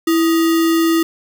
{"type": "tone with sample-and-hold", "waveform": "sine", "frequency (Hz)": 329.6, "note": "E4", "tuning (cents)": 0, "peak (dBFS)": -11, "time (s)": [0.07, 1.03], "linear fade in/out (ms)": 5, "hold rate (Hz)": 1575, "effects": []}